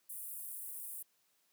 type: high-pass noise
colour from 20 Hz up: pink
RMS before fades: -45 dBFS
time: 0.09-1.03 s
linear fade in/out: 10 ms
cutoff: 9200 Hz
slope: 48 dB/octave
effects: white hiss -75 dBFS RMS until 1.52 s + high-pass 150 Hz 12 dB/octave